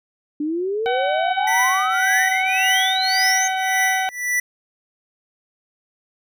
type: exponential sweep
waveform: sine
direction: up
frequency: 290 to 6470 Hz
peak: -20 dBFS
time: 0.4-3.48 s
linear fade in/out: 5 ms
type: harmonic tone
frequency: 756 Hz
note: F#5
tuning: 37 cents sharp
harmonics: 1 / 2 / 3 / 4 / 5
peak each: -21 / -27 / -31 / -33 / -35 dBFS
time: 0.86-4.09 s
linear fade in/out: 0 ms
type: tone with tremolo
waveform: square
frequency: 1970 Hz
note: B6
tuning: 5 cents flat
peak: -17 dBFS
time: 1.47-4.4 s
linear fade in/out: 5 ms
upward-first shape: triangle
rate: 1.8 Hz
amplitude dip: 95%
effects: none